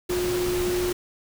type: tone in noise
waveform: sine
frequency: 358.4 Hz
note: F4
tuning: 45 cents sharp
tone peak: -23 dBFS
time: 0.09-0.93 s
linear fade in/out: 10 ms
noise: pink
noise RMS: -31 dBFS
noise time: 0.09-0.93 s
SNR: +5 dB
effects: none